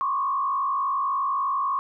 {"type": "tone with frequency modulation", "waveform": "sine", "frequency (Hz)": 1100, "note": "C#6", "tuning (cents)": -14, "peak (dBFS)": -22, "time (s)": [0.01, 1.79], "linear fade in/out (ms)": 0, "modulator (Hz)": 51.7, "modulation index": 1.1, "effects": []}